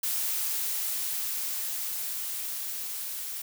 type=noise with level ramp; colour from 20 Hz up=blue; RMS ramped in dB=-29 to -36 dBFS; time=0.03-3.42 s; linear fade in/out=5 ms; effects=none